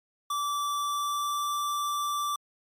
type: tone with pitch glide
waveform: square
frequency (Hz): 1162 to 1169.4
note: D6 to D6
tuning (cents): -19 to -8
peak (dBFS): -28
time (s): 0.3-2.36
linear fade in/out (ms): 5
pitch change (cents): +11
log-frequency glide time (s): 0.82-1.51
effects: MP3 64 kbps